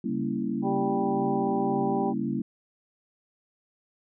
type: chord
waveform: sine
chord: G diminished seventh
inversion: none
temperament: equal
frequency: 196 / 233.1 / 277.2 / 329.6 Hz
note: G3 / Bb3 / Db4 / Fb4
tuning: 0 / 0 / 0 / 0 cents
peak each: -32 / -30 / -33 / -34 dBFS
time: 0.04-2.42 s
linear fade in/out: 5 ms
type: tone with tremolo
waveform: sine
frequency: 138.9 Hz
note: C#3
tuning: 4 cents sharp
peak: -34 dBFS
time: 0.09-2.4 s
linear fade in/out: 5 ms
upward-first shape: triangle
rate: 1.9 Hz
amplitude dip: 70%
type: harmonic tone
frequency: 196 Hz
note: G3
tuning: in tune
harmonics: 2 / 3 / 4 / 5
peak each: -29 / -38 / -29 / -38 dBFS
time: 0.62-2.14 s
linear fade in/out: 50 ms
effects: none